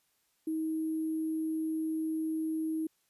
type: tone with sample-and-hold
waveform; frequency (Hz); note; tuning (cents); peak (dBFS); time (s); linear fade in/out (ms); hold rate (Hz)
sine; 317.1; D#4; +33; -30; 0.47-2.87; 5; 11025
effects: white hiss -74 dBFS RMS until 3.09 s + resampled to 32000 Hz